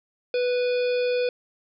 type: harmonic tone with a mistuned harmonic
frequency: 493.9 Hz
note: B4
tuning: in tune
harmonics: 1 / 3 / 5 / 7 / 9 / 10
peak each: -21 / -38 / -34 / -41 / -40 / -45 dBFS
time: 0.34-1.29 s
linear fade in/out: 2 ms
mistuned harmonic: 9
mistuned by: -25 cents
effects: none